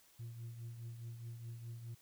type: tone with tremolo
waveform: sine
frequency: 116.54 Hz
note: A#2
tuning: in tune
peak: -40 dBFS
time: 0.19-1.95 s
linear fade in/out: 10 ms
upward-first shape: triangle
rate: 4.8 Hz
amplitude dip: 65%
effects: tanh soft clip ceiling -42 dBFS + white hiss -67 dBFS RMS until 2.01 s